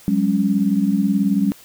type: chord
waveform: sine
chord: F# suspended second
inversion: none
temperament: equal with one note detuned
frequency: 185 / 203.5 / 277.2 Hz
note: F#3 / G#3 / C#4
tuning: 0 / -35 / 0 cents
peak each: -21 / -17 / -21 dBFS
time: 0.08-1.52 s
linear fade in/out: 0 ms
effects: white hiss -46 dBFS RMS until 1.64 s